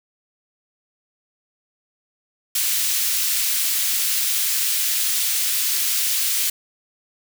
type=high-pass noise; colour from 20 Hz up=white; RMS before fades=-21 dBFS; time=2.55-6.5 s; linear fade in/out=5 ms; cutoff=2400 Hz; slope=12 dB/octave; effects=none

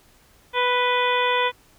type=harmonic tone with a mistuned harmonic; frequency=493.9 Hz; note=B4; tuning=in tune; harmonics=1 / 2 / 3 / 4 / 5 / 6 / 7; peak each=-24 / -22 / -29 / -27 / -28 / -33 / -29 dBFS; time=0.53-1.52 s; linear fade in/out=50 ms; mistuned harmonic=6; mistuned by=+57 cents; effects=pink hiss -56 dBFS RMS until 1.78 s

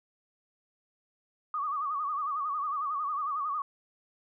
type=tone with vibrato; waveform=sine; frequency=1177 Hz; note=D6; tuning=3 cents sharp; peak=-29 dBFS; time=1.54-3.62 s; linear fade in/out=2 ms; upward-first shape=sine; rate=11 Hz; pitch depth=110 cents each way; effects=none

